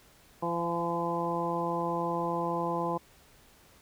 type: harmonic tone with a mistuned harmonic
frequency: 170.1 Hz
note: F3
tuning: 45 cents flat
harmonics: 1 / 2 / 3 / 4 / 5 / 6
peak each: -36 / -35 / -35 / -38 / -35 / -34 dBFS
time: 0.42-2.98 s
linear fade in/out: 10 ms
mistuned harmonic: 4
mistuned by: +16 cents
effects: pink hiss -59 dBFS RMS until 3.81 s